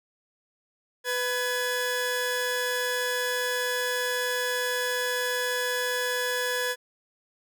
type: tone pair together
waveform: sawtooth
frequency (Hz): 497.2 / 1692.8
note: B4 / G#6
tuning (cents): +12 / +33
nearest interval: octave + major sixth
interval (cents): 2121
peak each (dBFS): -25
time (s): 1.04-6.76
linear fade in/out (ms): 50
effects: none